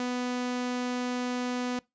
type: tone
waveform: sawtooth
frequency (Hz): 247.9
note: B3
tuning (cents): +7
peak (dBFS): -25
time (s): 0-1.79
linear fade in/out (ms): 2
effects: noise-tail reverb RT60 0.2 s tail -22 dB re dry + resampled to 16000 Hz